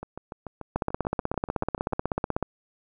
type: two click trains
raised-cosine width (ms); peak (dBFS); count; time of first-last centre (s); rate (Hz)
1; -11 / -22; 28 / 14; 0.76-2.427 / 0.03-1.925; 16.2 / 6.86
effects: none